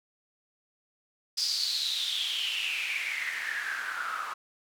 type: noise with band-pass filter sweep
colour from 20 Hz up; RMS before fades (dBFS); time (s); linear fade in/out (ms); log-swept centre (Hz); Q
white; -32; 1.37-4.34; 10; 5000 to 1200; 8.3
effects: none